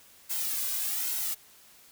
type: noise with flanger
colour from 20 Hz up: blue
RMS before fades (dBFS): -31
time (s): 0.29-1.35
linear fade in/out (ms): 20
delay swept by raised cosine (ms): 1.7 to 2.25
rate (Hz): 1.2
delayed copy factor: -0.7
effects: white hiss -56 dBFS RMS until 1.91 s